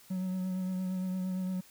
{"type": "tone with vibrato", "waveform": "triangle", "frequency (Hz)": 185.5, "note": "F#3", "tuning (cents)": 5, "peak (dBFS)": -29, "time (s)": [0.1, 1.61], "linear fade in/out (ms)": 10, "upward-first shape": "triangle", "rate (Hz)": 8.7, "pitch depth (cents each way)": 27, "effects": ["white hiss -58 dBFS RMS until 1.7 s"]}